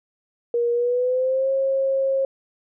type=tone with pitch glide; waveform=sine; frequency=474.4 to 538.7 Hz; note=A#4 to C#5; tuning=+30 to -50 cents; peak=-18 dBFS; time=0.54-2.25 s; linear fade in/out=2 ms; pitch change=+220 cents; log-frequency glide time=0.72-1.5 s; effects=none